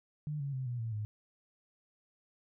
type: tone with pitch steps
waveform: sine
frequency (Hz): 150 / 139.95 / 130.58 / 121.84 / 113.68 / 106.07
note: D3 / C#3 / C3 / B2 / A#2 / G#2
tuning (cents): +37 / +17 / -3 / -23 / -43 / +37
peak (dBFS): -34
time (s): 0.27-1.05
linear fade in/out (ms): 0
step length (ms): 130
effects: none